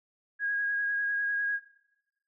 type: tone with vibrato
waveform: sine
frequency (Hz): 1644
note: G#6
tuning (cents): -18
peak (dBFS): -27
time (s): 0.39-1.6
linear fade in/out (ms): 50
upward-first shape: triangle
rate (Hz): 10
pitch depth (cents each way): 22
effects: noise-tail reverb RT60 0.9 s tail -20 dB re dry